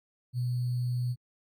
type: tone with sample-and-hold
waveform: sine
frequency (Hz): 123.47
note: B2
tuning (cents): 0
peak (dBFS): -27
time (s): 0.33-1.16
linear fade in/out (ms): 50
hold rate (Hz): 4410
effects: Opus 48 kbps